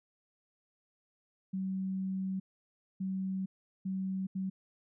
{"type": "tone bursts at uneven times", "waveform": "sine", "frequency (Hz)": 190, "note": "F#3", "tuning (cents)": 46, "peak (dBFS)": -32, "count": 4, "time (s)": [[1.53, 2.4], [3, 3.46], [3.85, 4.27], [4.35, 4.5]], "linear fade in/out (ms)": 10, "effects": []}